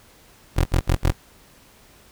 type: tone bursts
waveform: 20% pulse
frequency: 43.65 Hz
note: F1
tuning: in tune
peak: -11 dBFS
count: 4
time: 0.56-1.123 s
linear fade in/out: 20 ms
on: 95 ms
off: 61 ms
effects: pink hiss -52 dBFS RMS until 2.11 s